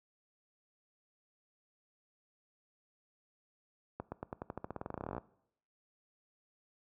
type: accelerating click train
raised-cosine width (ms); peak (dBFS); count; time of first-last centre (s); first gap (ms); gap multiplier
1; -25; 24; 4-5.181; 120; 0.91
effects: noise-tail reverb RT60 0.7 s tail -20 dB re dry + high-pass 60 Hz 12 dB/octave